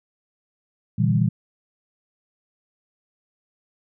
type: chord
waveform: sine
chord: E half-diminished seventh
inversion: second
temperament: just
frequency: 118.67 / 148.33 / 164.81 / 197.78 Hz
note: Bb2 / D3 / E3 / G3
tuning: +31 / +18 / 0 / +16 cents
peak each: -20 / -24 / -22 / -23 dBFS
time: 0.98-1.29 s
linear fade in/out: 10 ms
effects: none